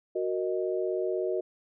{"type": "chord", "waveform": "sine", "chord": "D# minor", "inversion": "first", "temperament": "equal", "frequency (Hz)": [370, 466.2, 622.3], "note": ["F#4", "A#4", "D#5"], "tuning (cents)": [0, 0, 0], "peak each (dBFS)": [-29, -33, -33], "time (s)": [0.15, 1.41], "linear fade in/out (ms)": 10, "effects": []}